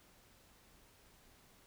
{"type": "silence", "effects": ["pink hiss -65 dBFS RMS until 1.66 s"]}